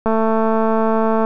click train, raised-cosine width 1 ms, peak -5 dBFS, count 265, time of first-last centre 0.06-1.249 s, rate 222 Hz, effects none

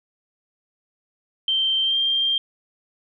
sine tone with pitch glide, 3132 to 3183 Hz, G7 to G7, -2 to +26 cents, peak -18 dBFS, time 1.48-2.38 s, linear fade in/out 2 ms, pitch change +28 cents, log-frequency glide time 1.83-1.96 s, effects none

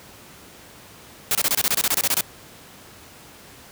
white noise bursts, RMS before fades -20 dBFS, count 14, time 1.31-2.208 s, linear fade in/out 0 ms, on 40 ms, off 26 ms, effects pink hiss -45 dBFS RMS until 3.71 s + high-pass 80 Hz 12 dB/octave

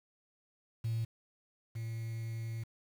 triangle tone pair in turn, 113.8 / 113.8 Hz, A#2 / A#2, -41 / -41 cents, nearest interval unison, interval 0 cents, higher neither, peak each -28 / -34 dBFS, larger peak first, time 0.84-1.05 / 1.75-2.64 s, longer second, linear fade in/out 10 ms, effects tanh soft clip ceiling -28 dBFS + 9-bit

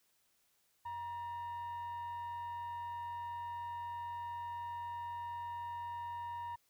sine tone with frequency modulation, 948 Hz, A#5, 29 cents sharp, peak -38 dBFS, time 0.85-6.56 s, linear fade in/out 10 ms, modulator 857 Hz, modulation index 0.3, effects tanh soft clip ceiling -38 dBFS + white hiss -75 dBFS RMS until 6.69 s

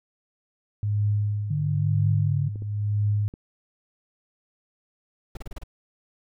sine tone with tremolo, 103.83 Hz, G#2, in tune, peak -19 dBFS, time 0.83-3.28 s, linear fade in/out 0 ms, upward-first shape triangle, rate 1 Hz, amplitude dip 75%
sine tone with pitch glide, 148.7 to 143.14 Hz, D3 to D3, +22 to -44 cents, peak -23 dBFS, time 1.5-2.49 s, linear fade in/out 10 ms, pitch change -66 cents, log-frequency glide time 2.24-2.32 s
clicks, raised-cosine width 3 ms, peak -27 dBFS, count 3, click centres 2.558 / 2.622 / 3.339 s
brown noise bursts, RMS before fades -33 dBFS, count 6, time 5.35-5.636 s, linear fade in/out 5 ms, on 21 ms, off 32 ms
effects none

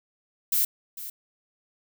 violet noise with echo, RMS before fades -23 dBFS, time 0.52-0.65 s, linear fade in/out 5 ms, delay 450 ms, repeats 1, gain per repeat -14 dB, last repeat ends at 1.1 s, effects none

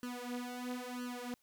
sawtooth tone with flanger, 246.9 Hz, B3, in tune, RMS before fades -42 dBFS, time 0.03-1.34 s, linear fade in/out 0 ms, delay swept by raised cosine 0.67 to 5.47 ms, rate 1 Hz, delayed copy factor +0.95, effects white hiss -75 dBFS RMS until 1.42 s

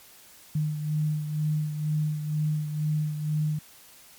sine beating tone pair, 152.1 / 154.2 Hz, D#3 / D#3, -39 / -15 cents, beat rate 2.1 Hz, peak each -25 / -33 dBFS, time 0.55-3.59 s, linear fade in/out 5 ms, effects white hiss -52 dBFS RMS until 4.18 s + MP3 96 kbps

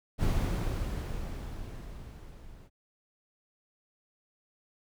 brown noise with level ramp, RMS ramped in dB -26 to -51 dBFS, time 0.18-2.7 s, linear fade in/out 50 ms, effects none

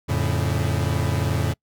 40% pulse chord, F augmented, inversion none, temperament equal with one note detuned, 87.31 / 110 / 141.59 Hz, F2 / A2 / C#3, 0 / 0 / +37 cents, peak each -24 dBFS, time 0.08-1.54 s, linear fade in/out 20 ms, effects noise-tail reverb RT60 0.1 s tail -26 dB re dry

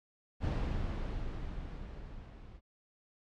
brown noise with level ramp, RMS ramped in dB -31 to -51 dBFS, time 0.4-2.61 s, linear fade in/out 50 ms, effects low-pass 4000 Hz 12 dB/octave

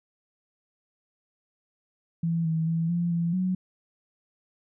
sine tone with pitch steps, 166.5 / 161.2 / 164.7 / 172.4 / 169.3 / 184.6 Hz, E3 / E3 / E3 / F3 / E3 / F#3, +18 / -38 / -1 / -22 / +46 / -4 cents, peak -23 dBFS, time 2.23-3.55 s, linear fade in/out 5 ms, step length 220 ms, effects none

